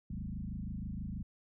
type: tone with frequency modulation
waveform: sine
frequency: 126.9 Hz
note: B2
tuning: 47 cents sharp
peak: -37 dBFS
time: 0.1-1.23 s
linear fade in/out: 5 ms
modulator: 26.2 Hz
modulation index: 3.6
effects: none